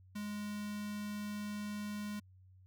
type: tone with notch filter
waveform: square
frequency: 207.7 Hz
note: G#3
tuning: in tune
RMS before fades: -41 dBFS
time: 0.15-2.2 s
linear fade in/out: 10 ms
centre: 550 Hz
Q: 1
effects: added 93 Hz sine -58 dBFS peak until 2.66 s